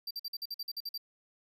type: tone bursts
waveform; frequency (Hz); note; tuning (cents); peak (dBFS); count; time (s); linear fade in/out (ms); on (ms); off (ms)
square; 4696; D8; -1; -36; 11; 0.07-0.978; 5; 38; 49
effects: none